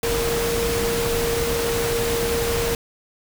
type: tone in noise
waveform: sine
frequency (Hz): 466.2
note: A#4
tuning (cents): 0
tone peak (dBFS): -22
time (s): 0.03-2.75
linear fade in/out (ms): 2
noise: pink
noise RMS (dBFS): -25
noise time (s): 0.03-2.75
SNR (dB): 0
effects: none